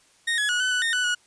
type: tone with pitch steps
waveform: 30% pulse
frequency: 1855 / 1688 / 1458 / 1509 / 1487 / 1836 / 1489 / 1458 Hz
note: A#6 / G#6 / F#6 / F#6 / F#6 / A#6 / F#6 / F#6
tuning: -9 / +28 / -26 / +34 / +8 / -27 / +11 / -26 cents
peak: -19 dBFS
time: 0.27-1.15 s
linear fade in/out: 10 ms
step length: 110 ms
effects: white hiss -59 dBFS RMS until 1.26 s + resampled to 22050 Hz